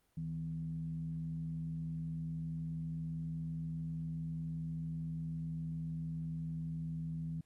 sine tone with frequency modulation, 160.1 Hz, D#3, 50 cents sharp, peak -37 dBFS, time 0.17-7.41 s, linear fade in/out 5 ms, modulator 87.6 Hz, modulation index 0.41, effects pink hiss -75 dBFS RMS until 7.45 s + Opus 32 kbps

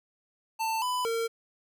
square tone with pitch steps, 891 / 998 / 457.4 Hz, A5 / B5 / A#4, +22 / +18 / -33 cents, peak -28 dBFS, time 0.59-1.28 s, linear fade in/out 20 ms, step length 230 ms, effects none

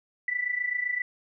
sine tone with amplitude modulation, 1975.5 Hz, B6, in tune, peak -23 dBFS, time 0.28-1.02 s, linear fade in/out 2 ms, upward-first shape sine, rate 27.7 Hz, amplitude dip 75%, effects none

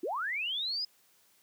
sine linear sweep, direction up, 292.3 to 5100 Hz, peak -31 dBFS, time 0.03-0.85 s, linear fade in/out 5 ms, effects white hiss -66 dBFS RMS until 1.42 s + high-pass 100 Hz 12 dB/octave

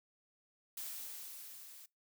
blue noise with level ramp, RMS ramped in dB -43 to -55 dBFS, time 0.77-1.86 s, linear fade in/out 5 ms, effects noise-tail reverb RT60 0.2 s tail -23 dB re dry

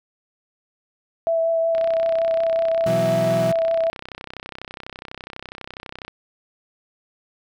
sine tone with vibrato, 659.3 Hz, E5, in tune, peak -17 dBFS, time 1.27-3.9 s, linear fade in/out 0 ms, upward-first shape triangle, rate 5.4 Hz, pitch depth 14 cents each way
click train, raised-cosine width 0.3 ms, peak -18 dBFS, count 140, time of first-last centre 1.75-6.08 s, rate 32.1 Hz
35% pulse chord, B suspended fourth, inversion none, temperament equal with one note detuned, 123.47 / 164.81 / 186.61 Hz, B2 / E3 / F#3, 0 / 0 / +15 cents, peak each -25 dBFS, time 2.86-3.52 s, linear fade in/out 5 ms
effects none

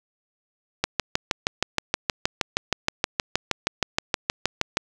click train, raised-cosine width 0.2 ms, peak -3 dBFS, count 26, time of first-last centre 0.84-4.771 s, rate 6.36 Hz, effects none

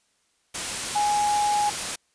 sine tone in noise, 830.6 Hz, G#5, in tune, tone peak -20 dBFS, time 0.95-1.7 s, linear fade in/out 10 ms, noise white, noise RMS -29 dBFS, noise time 0.54-1.96 s, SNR +6 dB, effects white hiss -68 dBFS RMS until 2.14 s + resampled to 22050 Hz

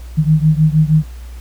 sine beating tone pair, 153.3 / 159.7 Hz, D#3 / D#3, -25 / +45 cents, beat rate 6.4 Hz, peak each -11 / -13 dBFS, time 0.17-1.04 s, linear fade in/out 20 ms, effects added 60 Hz sine -28 dBFS peak until 1.4 s + pink hiss -45 dBFS RMS until 1.4 s

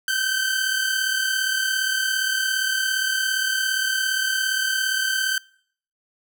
sawtooth tone pair together, 1521.6 / 1559 Hz, F#6 / G6, +48 / -10 cents, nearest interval unison, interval 42 cents, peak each -22 / -19 dBFS, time 0.08-5.38 s, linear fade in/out 2 ms, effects noise-tail reverb RT60 0.6 s tail -25 dB re dry

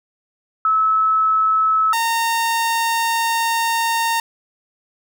sine / sawtooth tone pair in turn, 1299 / 918.5 Hz, E6 / A#5, -26 / -26 cents, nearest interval tritone, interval 600 cents, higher first, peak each -13 / -13 dBFS, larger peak neither, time 0.65-1.93 / 1.93-4.2 s, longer second, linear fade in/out 2 ms, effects none

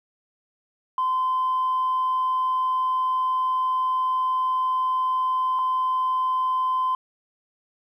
sine tone pair in turn, 1029 / 1029 Hz, C6 / C6, -29 / -29 cents, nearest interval unison, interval 0 cents, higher neither, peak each -19 dBFS, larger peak neither, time 0.98-5.59 / 5.59-6.95 s, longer first, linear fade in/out 2 ms, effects tanh soft clip ceiling -17 dBFS + 10-bit

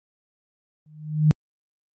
sine tone with exponential growth, 153.1 Hz, D#3, 28 cents flat, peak -10 dBFS, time 0.86-1.31 s, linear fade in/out 0 ms, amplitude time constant 96 ms, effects high-pass 60 Hz 12 dB/octave + Opus 24 kbps

